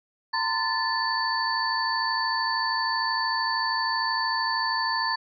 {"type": "tone cluster", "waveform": "sine", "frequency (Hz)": [913, 1026, 1754, 4515], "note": ["A#5", "C6", "A6", "C#8"], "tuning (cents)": [-36, -34, -6, 31], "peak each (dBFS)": -29, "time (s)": [0.33, 5.16], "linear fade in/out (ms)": 10, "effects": []}